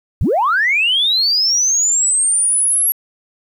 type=linear sweep; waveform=sine; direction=up; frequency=44.99 to 11450 Hz; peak=-11 dBFS; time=0.21-2.92 s; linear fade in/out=0 ms; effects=tanh soft clip ceiling -7 dBFS + 8-bit